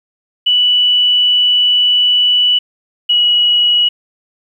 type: tone pair in turn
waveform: sine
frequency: 2960 / 2918 Hz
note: F#7 / F#7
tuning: 0 / -25 cents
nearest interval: unison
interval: 25 cents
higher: first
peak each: -8 dBFS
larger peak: neither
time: 0.46-2.59 / 3.09-3.89 s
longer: first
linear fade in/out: 10 ms
effects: 8-bit